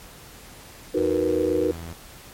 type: chord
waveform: sine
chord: B major seventh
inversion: first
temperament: equal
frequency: 311.1 / 370 / 466.2 / 493.9 Hz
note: D#4 / F#4 / A#4 / B4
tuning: 0 / 0 / 0 / 0 cents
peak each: -25 dBFS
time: 0.94-1.72 s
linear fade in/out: 10 ms
type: tone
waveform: sawtooth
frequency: 83.2 Hz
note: E2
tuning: 17 cents sharp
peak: -30 dBFS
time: 0.97-1.93 s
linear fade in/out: 5 ms
effects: pink hiss -45 dBFS RMS until 2.33 s + MP3 64 kbps